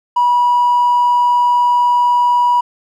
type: tone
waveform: triangle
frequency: 972 Hz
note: B5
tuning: 28 cents flat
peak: -6 dBFS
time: 0.16-2.61 s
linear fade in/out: 10 ms
effects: tanh soft clip ceiling -6 dBFS